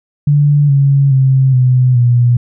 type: tone with pitch steps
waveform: sine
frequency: 145.6 / 139.11 / 132.9 / 126.97 / 121.31 Hz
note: D3 / C#3 / C3 / B2 / B2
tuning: -15 / +6 / +27 / +48 / -31 cents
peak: -6 dBFS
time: 0.27-2.37 s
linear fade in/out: 5 ms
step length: 420 ms
effects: none